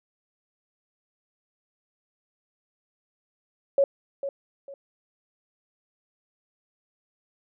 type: tone with echo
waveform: sine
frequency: 554.4 Hz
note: C#5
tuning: in tune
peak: -16 dBFS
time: 3.78-3.84 s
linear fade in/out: 2 ms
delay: 450 ms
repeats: 2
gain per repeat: -11 dB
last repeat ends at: 4.74 s
effects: none